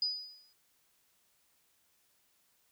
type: tone with exponential decay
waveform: sine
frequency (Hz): 4954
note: D#8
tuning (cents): -8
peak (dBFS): -27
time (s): 0.02-0.53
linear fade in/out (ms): 2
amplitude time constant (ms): 110
effects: white hiss -72 dBFS RMS until 2.71 s